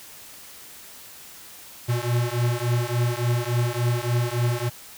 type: beating tone pair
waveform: square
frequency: 118.7 / 122.2 Hz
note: A#2 / B2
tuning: +32 / -18 cents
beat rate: 3.5 Hz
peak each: -25 dBFS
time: 1.88-4.7 s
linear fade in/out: 20 ms
effects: white hiss -44 dBFS RMS until 4.97 s